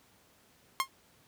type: tone with exponential decay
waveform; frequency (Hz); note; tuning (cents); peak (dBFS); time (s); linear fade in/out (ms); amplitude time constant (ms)
sawtooth; 1067; C6; +34; -19; 0.8-0.88; 0; 17
effects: pink hiss -64 dBFS RMS until 1.27 s + high-pass 80 Hz 12 dB/octave